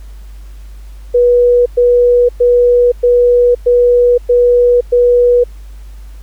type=tone bursts; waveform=sine; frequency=486.5 Hz; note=B4; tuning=26 cents flat; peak=-5 dBFS; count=7; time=1.14-5.44 s; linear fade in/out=10 ms; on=520 ms; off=110 ms; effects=added 50 Hz sine -28 dBFS peak until 6.22 s + pink hiss -48 dBFS RMS until 6.22 s